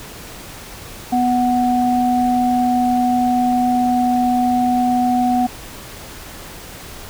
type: tone pair together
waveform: sine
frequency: 247 / 740.2 Hz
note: B3 / F#5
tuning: 0 / 0 cents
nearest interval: octave + perfect fifth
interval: 1900 cents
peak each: -16 dBFS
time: 1.12-5.47 s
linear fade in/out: 10 ms
effects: pink hiss -35 dBFS RMS until 7.09 s